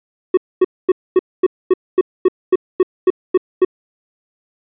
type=tone bursts; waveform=triangle; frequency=370 Hz; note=F#4; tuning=in tune; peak=-5 dBFS; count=13; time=0.34-3.649 s; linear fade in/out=5 ms; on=33 ms; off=240 ms; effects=resampled to 8000 Hz